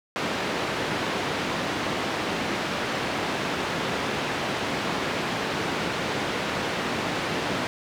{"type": "band-pass noise", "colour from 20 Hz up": "pink", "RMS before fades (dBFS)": -28, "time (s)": [0.16, 7.67], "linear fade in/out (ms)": 0, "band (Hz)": [180, 3500], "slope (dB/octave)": 12, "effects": []}